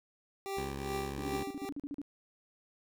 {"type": "tone with tremolo", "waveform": "25% pulse", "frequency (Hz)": 392, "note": "G4", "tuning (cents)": 0, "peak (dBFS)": -30, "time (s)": [0.46, 1.69], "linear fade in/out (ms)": 0, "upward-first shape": "triangle", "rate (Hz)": 2.5, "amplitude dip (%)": 90}
{"type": "tone with pitch glide", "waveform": "10% pulse", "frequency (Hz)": [68.9, 69.74], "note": ["C#2", "C#2"], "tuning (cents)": [-10, 11], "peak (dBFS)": -30, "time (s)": [0.57, 1.43], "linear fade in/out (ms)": 5, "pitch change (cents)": 21, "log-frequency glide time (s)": [0.82, 1.32]}
{"type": "tone bursts", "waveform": "sine", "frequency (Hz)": 285.9, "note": "D4", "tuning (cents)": -46, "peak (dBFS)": -36, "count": 12, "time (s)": [1.18, 2.016], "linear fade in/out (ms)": 0, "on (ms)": 33, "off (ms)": 40}
{"effects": []}